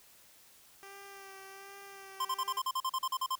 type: tone with vibrato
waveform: 10% pulse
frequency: 392 Hz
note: G4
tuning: in tune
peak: -40 dBFS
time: 0.83-2.59 s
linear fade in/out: 0 ms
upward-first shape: sine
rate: 1.3 Hz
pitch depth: 22 cents each way
type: tone bursts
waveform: square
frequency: 1046.5 Hz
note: C6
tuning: in tune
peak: -31 dBFS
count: 13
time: 2.2-3.355 s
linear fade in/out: 5 ms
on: 51 ms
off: 41 ms
effects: white hiss -60 dBFS RMS until 3.39 s